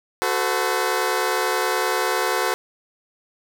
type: chord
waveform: 15% pulse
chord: F# diminished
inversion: none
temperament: equal with one note detuned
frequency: 370 / 440 / 510.4 Hz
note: F#4 / A4 / C5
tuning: 0 / 0 / -43 cents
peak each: -18 dBFS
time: 0.22-2.54 s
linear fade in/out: 0 ms
effects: none